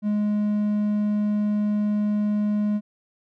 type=tone; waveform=triangle; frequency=208.8 Hz; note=G#3; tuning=10 cents sharp; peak=-18 dBFS; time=0.02-2.81 s; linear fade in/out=50 ms; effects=none